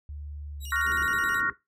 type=tone with pitch glide; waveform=sine; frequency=73.3 to 71.63 Hz; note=D2 to D2; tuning=-3 to -43 cents; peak=-36 dBFS; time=0.09-1.06 s; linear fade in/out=0 ms; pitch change=-40 cents; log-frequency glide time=0.53-0.59 s
type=tone with vibrato; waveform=15% pulse; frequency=3322 Hz; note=G#7; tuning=in tune; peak=-33 dBFS; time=0.6-1.42 s; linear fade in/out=50 ms; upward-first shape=square; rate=9.4 Hz; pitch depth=260 cents each way
type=chord; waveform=sine; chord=Gb major seventh; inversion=second; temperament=equal; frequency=1108.7 / 1396.9 / 1480 / 1864.7 Hz; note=Db6 / F6 / Gb6 / Bb6; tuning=0 / 0 / 0 / 0 cents; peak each=-32 / -28 / -31 / -29 dBFS; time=0.72-1.5 s; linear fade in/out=2 ms
type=low-pass noise; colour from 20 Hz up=white; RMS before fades=-43 dBFS; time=0.83-1.54 s; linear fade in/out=50 ms; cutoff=450 Hz; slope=48 dB/octave
effects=noise-tail reverb RT60 0.2 s tail -17 dB re dry